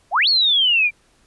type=exponential two-way sweep; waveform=sine; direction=up then down; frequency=605 to 4486 to 2328 Hz; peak=-13 dBFS; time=0.11-0.91 s; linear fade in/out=50 ms; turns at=0.28 s; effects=pink hiss -58 dBFS RMS until 1.26 s + resampled to 24000 Hz